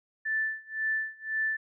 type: tone with tremolo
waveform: sine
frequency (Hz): 1760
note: A6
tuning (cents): 0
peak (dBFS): -25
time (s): 0.25-1.57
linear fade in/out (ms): 10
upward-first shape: sine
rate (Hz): 1.9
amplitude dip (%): 95
effects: none